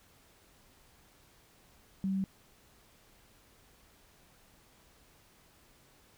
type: tone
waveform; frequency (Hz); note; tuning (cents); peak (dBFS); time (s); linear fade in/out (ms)
sine; 192.4; G3; -32; -29; 2.04-2.24; 0
effects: pink hiss -63 dBFS RMS until 6.17 s